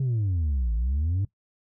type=exponential two-way sweep; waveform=sine; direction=down then up; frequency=138.59 to 53.7 to 102.8 Hz; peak=-20 dBFS; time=0-1.25 s; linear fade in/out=5 ms; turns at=0.74 s; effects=noise-tail reverb RT60 0.1 s tail -20 dB re dry + tanh soft clip ceiling -21 dBFS